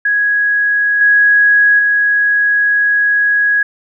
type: tone with level steps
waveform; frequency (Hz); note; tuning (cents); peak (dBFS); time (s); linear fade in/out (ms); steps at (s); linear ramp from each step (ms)
sine; 1663; G#6; +2; -10 / -6 / -9; 0.05-3.63; 5; 1.01 / 1.79; 2
effects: none